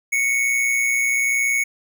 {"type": "tone with amplitude modulation", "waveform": "square", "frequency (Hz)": 2213, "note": "C#7", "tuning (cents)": -3, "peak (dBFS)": -16, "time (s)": [0.12, 1.64], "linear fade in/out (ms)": 10, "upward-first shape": "sine", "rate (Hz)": 121, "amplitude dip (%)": 45, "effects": []}